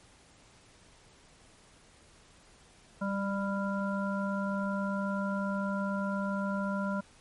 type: harmonic tone with a mistuned harmonic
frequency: 198.6 Hz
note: G3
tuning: 23 cents sharp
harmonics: 1 / 3 / 5 / 7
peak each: -31 / -37 / -39 / -38 dBFS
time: 3.01-7.01 s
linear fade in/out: 10 ms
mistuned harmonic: 1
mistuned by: -17 cents
effects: pink hiss -59 dBFS RMS until 7.2 s + MP3 48 kbps

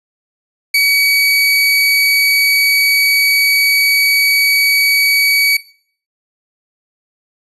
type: tone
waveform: 30% pulse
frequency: 2268 Hz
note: C#7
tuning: 39 cents sharp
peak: -7 dBFS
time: 0.74-5.57 s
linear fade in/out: 5 ms
effects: noise-tail reverb RT60 0.5 s tail -18 dB re dry + resampled to 32000 Hz

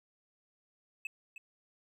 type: tone with echo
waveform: triangle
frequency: 2600 Hz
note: E7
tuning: 24 cents flat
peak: -34 dBFS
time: 1.05-1.07 s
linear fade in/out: 2 ms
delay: 310 ms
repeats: 1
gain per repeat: -10 dB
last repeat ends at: 1.38 s
effects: none

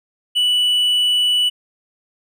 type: tone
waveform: triangle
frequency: 2960 Hz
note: F#7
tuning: in tune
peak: -12 dBFS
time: 0.35-1.5 s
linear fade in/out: 20 ms
effects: none

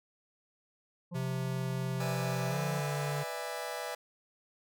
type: harmonic tone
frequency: 174.61 Hz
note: F3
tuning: in tune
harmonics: 1 / 3 / 5 / 6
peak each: -37 / -48 / -56 / -57 dBFS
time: 1.11-2.81 s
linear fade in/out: 20 ms
type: tone with pitch glide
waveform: square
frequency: 130.81 to 145.14 Hz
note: C3 to D3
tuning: 0 to -20 cents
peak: -34 dBFS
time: 1.14-3.24 s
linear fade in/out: 20 ms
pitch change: +180 cents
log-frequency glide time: 2.48-2.58 s
type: chord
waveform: sawtooth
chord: E dominant seventh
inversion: second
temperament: just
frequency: 494.4 / 593.3 / 659.3 / 824.1 Hz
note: B4 / D5 / E5 / G#5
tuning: +2 / +18 / 0 / -14 cents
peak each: -38 dBFS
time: 2-3.95 s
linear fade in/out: 5 ms
effects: none

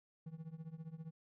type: tone with tremolo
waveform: triangle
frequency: 161 Hz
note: E3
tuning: 41 cents flat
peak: -40 dBFS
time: 0.26-1.11 s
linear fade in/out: 5 ms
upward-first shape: triangle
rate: 15 Hz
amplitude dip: 95%
effects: none

